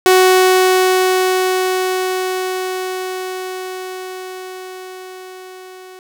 sawtooth tone with level ramp, 371.5 Hz, F#4, 7 cents sharp, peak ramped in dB -3 to -31 dBFS, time 0.06-5.99 s, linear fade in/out 0 ms, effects none

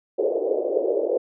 white band-pass noise, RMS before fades -23 dBFS, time 0.18-1.18 s, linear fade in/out 10 ms, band 370 to 560 Hz, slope 48 dB/octave, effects none

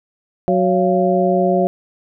harmonic tone with a mistuned harmonic, 185 Hz, F#3, in tune, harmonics 1 / 2 / 3 / 4, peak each -18 / -18 / -18 / -18 dBFS, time 0.48-1.67 s, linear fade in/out 0 ms, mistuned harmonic 4, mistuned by -120 cents, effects none

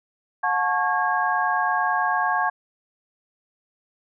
sine tone cluster, 724 / 873 / 1102 / 1631 Hz, F#5 / A5 / C#6 / G#6, -38 / -14 / -11 / -32 cents, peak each -25 dBFS, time 0.43-2.5 s, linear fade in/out 10 ms, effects none

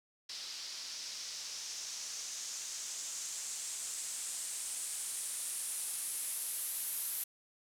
blue noise with low-pass filter sweep, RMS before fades -41 dBFS, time 0.29-7.24 s, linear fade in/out 5 ms, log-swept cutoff 4800 to 12000 Hz, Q 2.8, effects none

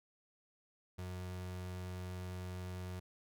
35% pulse tone, 91.1 Hz, F#2, 26 cents flat, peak -40 dBFS, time 0.98-3 s, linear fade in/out 10 ms, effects none

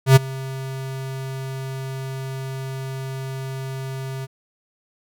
square tone with ADSR envelope, 133.2 Hz, C3, 31 cents sharp, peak -6 dBFS, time 0.06-4.27 s, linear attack 100 ms, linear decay 18 ms, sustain -22 dB, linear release 31 ms, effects none

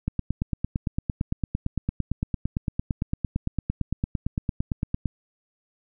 click train, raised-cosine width 5 ms, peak -12 dBFS, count 45, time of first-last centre 0.08-5.057 s, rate 8.84 Hz, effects none

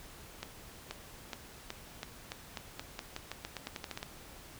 accelerating click train, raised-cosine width 0.2 ms, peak -21 dBFS, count 19, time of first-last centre 0.43-4.029 s, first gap 480 ms, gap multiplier 0.88, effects pink hiss -52 dBFS RMS until 4.59 s

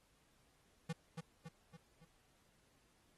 square tone with echo, 163.4 Hz, E3, 15 cents flat, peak -39 dBFS, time 0.89-0.93 s, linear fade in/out 10 ms, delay 280 ms, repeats 4, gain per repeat -5 dB, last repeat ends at 2.05 s, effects pink hiss -74 dBFS RMS until 3.17 s + AAC 32 kbps

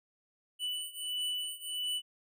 square beating tone pair, 2973 / 2974.5 Hz, F#7 / F#7, +8 / +8 cents, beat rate 1.5 Hz, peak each -37 / -39 dBFS, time 0.59-2.02 s, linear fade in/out 50 ms, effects none

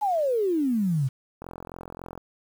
sine exponential sweep, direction down, 869 to 125.4 Hz, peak -21 dBFS, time 0.01-1.09 s, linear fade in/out 20 ms
click train, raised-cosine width 1 ms, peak -24 dBFS, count 34, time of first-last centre 1.42-2.177 s, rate 43.6 Hz
effects 8-bit

